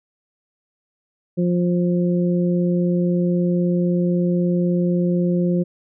harmonic tone, 176.2 Hz, F3, 16 cents sharp, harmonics 1 / 2 / 3, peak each -17 / -23 / -27 dBFS, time 1.37-5.64 s, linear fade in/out 20 ms, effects none

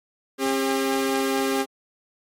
sawtooth tone pair together, 269.3 / 401.7 Hz, C#4 / G4, -50 / +42 cents, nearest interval perfect fifth, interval 692 cents, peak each -20 dBFS, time 0.38-1.66 s, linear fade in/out 50 ms, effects MP3 64 kbps

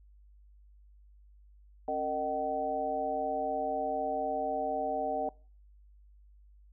sine tone cluster, 272 / 455.7 / 617 / 761 Hz, C#4 / A#4 / D#5 / F#5, -33 / -39 / -15 / +48 cents, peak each -40 / -37 / -34 / -33 dBFS, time 1.88-5.29 s, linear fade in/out 2 ms, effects noise-tail reverb RT60 0.4 s tail -23 dB re dry + added 50 Hz sine -55 dBFS peak until 6.72 s

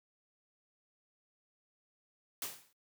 white noise with exponential decay, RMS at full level -36 dBFS, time 2.42-2.73 s, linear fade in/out 2 ms, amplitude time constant 66 ms, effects noise-tail reverb RT60 0.1 s tail -23 dB re dry + high-pass 100 Hz 12 dB/octave

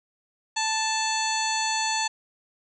harmonic tone with a mistuned harmonic, 880 Hz, A5, in tune, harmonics 1 / 2 / 3 / 4 / 5 / 7 / 8 / 9, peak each -27 / -33 / -32 / -35 / -31 / -34 / -34 / -40 dBFS, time 0.56-2.08 s, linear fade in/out 10 ms, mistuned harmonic 4, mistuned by -18 cents, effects none

